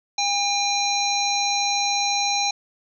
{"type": "harmonic tone", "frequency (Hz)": 806, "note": "G5", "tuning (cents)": 48, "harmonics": [1, 3, 5, 7, 8], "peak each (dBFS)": [-24, -28, -24, -29, -30], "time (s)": [0.18, 2.51], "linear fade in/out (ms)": 5, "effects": []}